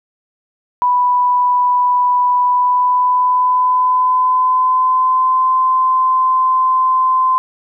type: tone with pitch glide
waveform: sine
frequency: 987.8 to 1032.7 Hz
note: B5 to C6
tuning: 0 to -23 cents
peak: -10 dBFS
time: 0.82-7.38 s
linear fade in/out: 0 ms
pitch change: +77 cents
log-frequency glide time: 2.42-5.51 s
effects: none